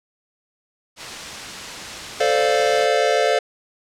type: noise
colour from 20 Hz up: white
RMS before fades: -31 dBFS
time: 0.96-2.89 s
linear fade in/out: 50 ms
type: chord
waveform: square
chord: D minor seventh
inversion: second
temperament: equal with one note detuned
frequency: 440 / 520.2 / 587.3 / 698.5 Hz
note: A4 / C5 / D5 / F5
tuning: 0 / -10 / 0 / 0 cents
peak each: -22 dBFS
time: 2.2-3.39 s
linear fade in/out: 5 ms
effects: low-pass 6000 Hz 12 dB/octave